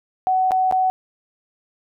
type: tone with dropouts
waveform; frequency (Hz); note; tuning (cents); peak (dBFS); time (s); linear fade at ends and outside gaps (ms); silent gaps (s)
sine; 749; F#5; +21; -15; 0.27-0.9; 0; 0.509-0.518 / 0.712-0.724
effects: none